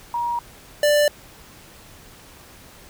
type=tone pair in turn; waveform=sine / square; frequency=950 / 589.8 Hz; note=A#5 / D5; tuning=+33 / +7 cents; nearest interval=minor sixth; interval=826 cents; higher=first; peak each=-21 / -15 dBFS; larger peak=second; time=0.14-0.39 / 0.83-1.08 s; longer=neither; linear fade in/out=2 ms; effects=pink hiss -46 dBFS RMS until 2.89 s